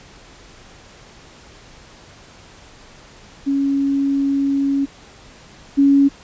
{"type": "tone pair in turn", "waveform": "sine", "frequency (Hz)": [277.2, 278.8], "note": ["C#4", "C#4"], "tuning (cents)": [0, 10], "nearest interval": "unison", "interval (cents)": 10, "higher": "second", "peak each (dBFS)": [-15, -9], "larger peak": "second", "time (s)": [[3.46, 4.86], [5.77, 6.09]], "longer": "first", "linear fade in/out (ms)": 20, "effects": ["pink hiss -44 dBFS RMS until 6.23 s", "resampled to 16000 Hz"]}